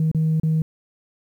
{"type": "tone with dropouts", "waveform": "sine", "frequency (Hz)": 158.4, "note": "D#3", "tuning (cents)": 31, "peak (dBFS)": -15, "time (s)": [0, 0.62], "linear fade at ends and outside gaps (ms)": 2, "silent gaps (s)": [[0.115, 0.147], [0.399, 0.433]], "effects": ["tanh soft clip ceiling -14 dBFS", "9-bit"]}